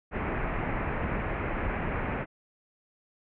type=low-pass noise; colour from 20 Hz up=pink; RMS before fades=-31 dBFS; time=0.11-2.26 s; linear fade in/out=50 ms; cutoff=2400 Hz; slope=48 dB/octave; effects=none